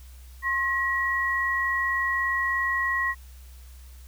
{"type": "tone pair together", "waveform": "sine", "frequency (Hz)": [1071, 1908.3], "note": ["C6", "A#6"], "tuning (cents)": [40, 40], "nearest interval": "minor seventh", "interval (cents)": 1000, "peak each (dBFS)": [-28, -24], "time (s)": [0.42, 3.15], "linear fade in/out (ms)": 50, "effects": ["added 63 Hz sine -43 dBFS peak until 4.07 s", "white hiss -56 dBFS RMS until 4.07 s"]}